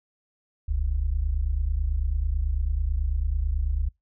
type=tone pair together; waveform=sine; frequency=42 / 71.1 Hz; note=E1 / C#2; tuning=+33 / +45 cents; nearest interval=major sixth; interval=912 cents; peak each=-25 / -25 dBFS; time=0.68-3.89 s; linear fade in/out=10 ms; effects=noise-tail reverb RT60 0.2 s tail -26 dB re dry